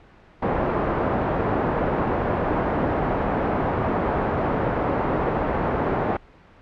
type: low-pass noise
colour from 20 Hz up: white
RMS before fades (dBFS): -23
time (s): 0.42-6.17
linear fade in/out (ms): 5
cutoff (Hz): 800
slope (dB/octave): 12
effects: pink hiss -50 dBFS RMS until 6.61 s + low-pass 2000 Hz 12 dB/octave